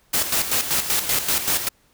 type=noise with tremolo; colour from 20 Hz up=white; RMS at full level=-20 dBFS; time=0.13-1.69 s; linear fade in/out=10 ms; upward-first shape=square; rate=5.2 Hz; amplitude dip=60%; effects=pink hiss -60 dBFS RMS until 1.93 s